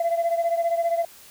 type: beating tone pair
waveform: sine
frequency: 673 / 688 Hz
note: E5 / F5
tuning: +36 / -26 cents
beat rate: 15 Hz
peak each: -20 / -24 dBFS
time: 0-1.05 s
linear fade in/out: 5 ms
effects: tanh soft clip ceiling -17 dBFS + white hiss -48 dBFS RMS until 1.3 s